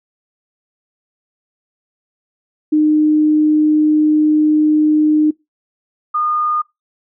sine tone pair in turn, 305.3 / 1221.2 Hz, D#4 / D#6, -33 / -33 cents, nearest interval 2 octaves, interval 2400 cents, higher second, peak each -9 / -14 dBFS, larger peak first, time 2.72-5.31 / 6.14-6.62 s, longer first, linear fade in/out 10 ms, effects noise-tail reverb RT60 0.2 s tail -23 dB re dry

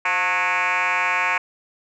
sine tone with frequency modulation, 1661 Hz, G#6, in tune, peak -16 dBFS, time 0.05-1.38 s, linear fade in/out 5 ms, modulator 190 Hz, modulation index 4.6, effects tanh soft clip ceiling -16 dBFS

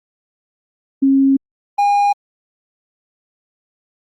sine / triangle tone pair in turn, 271.3 / 813 Hz, C#4 / G#5, -37 / -37 cents, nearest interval octave + perfect fifth, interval 1900 cents, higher second, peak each -9 dBFS, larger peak neither, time 1.02-1.37 / 1.78-2.13 s, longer neither, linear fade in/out 10 ms, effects Opus 32 kbps

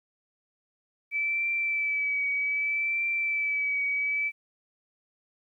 sine tone with vibrato, 2307 Hz, D7, 31 cents flat, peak -25 dBFS, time 1.11-4.32 s, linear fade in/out 50 ms, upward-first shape triangle, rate 0.64 Hz, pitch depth 36 cents each way, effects 11-bit

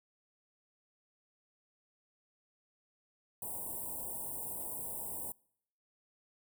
white band-stop noise, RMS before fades -41 dBFS, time 3.42-5.32 s, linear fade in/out 2 ms, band 1000 to 8000 Hz, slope 96 dB/octave, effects noise-tail reverb RT60 0.7 s tail -26 dB re dry

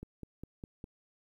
click train, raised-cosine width 3 ms, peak -30 dBFS, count 5, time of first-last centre 0.03-0.841 s, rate 4.93 Hz, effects 11-bit

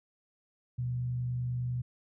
sine tone with frequency modulation, 123.5 Hz, B2, in tune, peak -30 dBFS, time 0.78-1.82 s, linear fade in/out 10 ms, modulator 50 Hz, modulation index 0.25, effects none

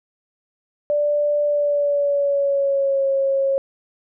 sine tone with pitch glide, 587.3 to 544.8 Hz, D5 to C#5, 0 to -30 cents, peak -16 dBFS, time 0.9-3.58 s, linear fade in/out 0 ms, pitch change -130 cents, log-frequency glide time 1.44-3.06 s, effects none

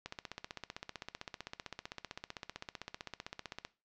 click train, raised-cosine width 0.2 ms, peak -24 dBFS, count 57, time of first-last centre 0.06-3.65 s, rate 15.6 Hz, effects noise-tail reverb RT60 0.3 s tail -18 dB re dry + low-pass 6000 Hz 12 dB/octave

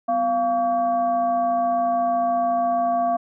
sine tone with frequency modulation, 693 Hz, F5, 14 cents flat, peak -18 dBFS, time 0.08-3.17 s, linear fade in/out 10 ms, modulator 443 Hz, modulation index 0.56, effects none

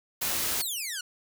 white noise, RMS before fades -29 dBFS, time 0.21-0.62 s, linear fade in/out 10 ms
10% pulse exponential sweep, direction down, 4669 to 1415 Hz, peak -23 dBFS, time 0.6-1.01 s, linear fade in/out 5 ms
effects none

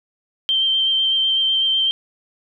sine tone with vibrato, 3136 Hz, G7, in tune, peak -15 dBFS, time 0.49-1.91 s, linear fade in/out 0 ms, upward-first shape square, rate 8 Hz, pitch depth 10 cents each way, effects none

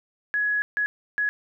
sine tone bursts at uneven times, 1680 Hz, G#6, 19 cents sharp, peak -21 dBFS, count 3, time 0.34-0.62 / 0.77-0.86 / 1.18-1.29 s, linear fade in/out 0 ms, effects none

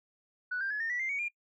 sine tone with pitch steps, 1480 / 1586.2 / 1700.1 / 1822.1 / 1952.9 / 2093 / 2243 / 2404 Hz, F#6 / G6 / G#6 / A#6 / B6 / C7 / C#7 / D7, 0 / +20 / +40 / -40 / -20 / 0 / +20 / +40 cents, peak -30 dBFS, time 0.51-1.286 s, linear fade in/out 10 ms, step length 97 ms, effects noise-tail reverb RT60 0.1 s tail -22 dB re dry + tanh soft clip ceiling -26 dBFS

